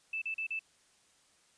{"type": "tone bursts", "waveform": "sine", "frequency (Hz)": 2637, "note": "E7", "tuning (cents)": 0, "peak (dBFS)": -33, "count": 4, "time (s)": [0.13, 0.593], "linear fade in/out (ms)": 5, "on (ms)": 88, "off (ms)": 37, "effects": ["white hiss -67 dBFS RMS until 1.57 s", "resampled to 22050 Hz"]}